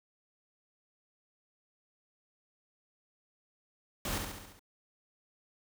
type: noise with echo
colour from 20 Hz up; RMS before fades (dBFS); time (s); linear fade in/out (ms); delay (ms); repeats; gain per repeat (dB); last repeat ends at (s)
pink; -35; 4.05-4.18; 2; 69; 6; -4; 4.594
effects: none